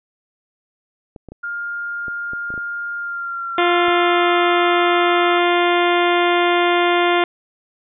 clicks, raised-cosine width 2 ms, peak -22 dBFS, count 9, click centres 1.162 / 1.287 / 1.32 / 2.082 / 2.334 / 2.504 / 2.54 / 2.578 / 3.883 s
sine tone with pitch glide, 1408 to 1313.7 Hz, F6 to E6, +14 to -6 cents, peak -23 dBFS, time 1.43-5.39 s, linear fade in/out 10 ms, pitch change -120 cents, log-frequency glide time 2.97-4.3 s
harmonic tone, 350 Hz, F4, 4 cents sharp, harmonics 1 / 2 / 3 / 4 / 5 / 6 / 7 / 8 / 9 / 10, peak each -17 / -19 / -22 / -24 / -27 / -24 / -29 / -30 / -31 / -29 dBFS, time 3.58-7.24 s, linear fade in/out 2 ms
effects none

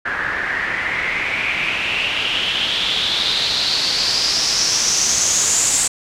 white noise with low-pass filter sweep, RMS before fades -19 dBFS, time 0.05-5.88 s, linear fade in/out 10 ms, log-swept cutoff 1600 to 7700 Hz, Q 5.8, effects none

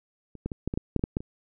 clicks, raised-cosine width 3 ms, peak -30 / -17 / -20 / -15 / -17 / -14 / -9 / -24 / -11 / -13 / -25 dBFS, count 11, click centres 0.353 / 0.46 / 0.518 / 0.676 / 0.739 / 0.775 / 0.963 / 0.994 / 1.039 / 1.169 / 1.205 s, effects none

